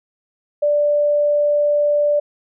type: tone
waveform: sine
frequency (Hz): 587.3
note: D5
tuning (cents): 0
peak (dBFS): -13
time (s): 0.62-2.2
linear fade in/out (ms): 10
effects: none